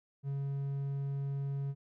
triangle tone, 139 Hz, C#3, 5 cents sharp, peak -31 dBFS, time 0.23-1.75 s, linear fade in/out 50 ms, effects none

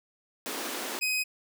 pink high-pass noise, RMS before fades -35 dBFS, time 0.46-0.99 s, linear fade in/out 0 ms, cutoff 230 Hz, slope 48 dB/octave
sawtooth tone, 2515 Hz, D#7, 18 cents sharp, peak -23 dBFS, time 1.01-1.24 s, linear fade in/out 20 ms
effects none

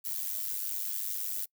violet noise with amplitude modulation, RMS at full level -31 dBFS, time 0.04-1.46 s, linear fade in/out 20 ms, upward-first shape sine, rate 99.9 Hz, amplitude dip 85%, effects noise-tail reverb RT60 0.1 s tail -25 dB re dry

